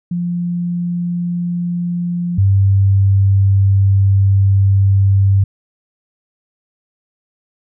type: tone pair in turn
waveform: sine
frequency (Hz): 174.61 / 98.02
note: F3 / G2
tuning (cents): 0 / 0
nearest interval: minor seventh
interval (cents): 1000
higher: first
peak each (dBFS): -16 / -8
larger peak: second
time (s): 0.11-2.38 / 2.38-5.44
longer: second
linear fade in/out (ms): 5
effects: none